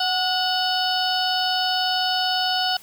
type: harmonic tone with a mistuned harmonic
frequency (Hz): 742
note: F#5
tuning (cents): +5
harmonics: 1 / 2 / 4 / 5 / 6 / 7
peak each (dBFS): -24 / -28 / -25 / -32 / -28 / -29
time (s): 0-2.77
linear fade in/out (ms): 5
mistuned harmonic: 2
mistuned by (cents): -35
effects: white hiss -47 dBFS RMS until 2.82 s